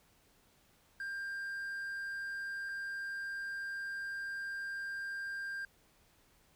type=tone pair in turn; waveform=triangle; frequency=1593 / 1593 Hz; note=G6 / G6; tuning=+27 / +27 cents; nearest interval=unison; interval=0 cents; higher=neither; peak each=-36 / -36 dBFS; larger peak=neither; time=1-2.69 / 2.69-5.65 s; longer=second; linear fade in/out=2 ms; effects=pink hiss -68 dBFS RMS until 6.55 s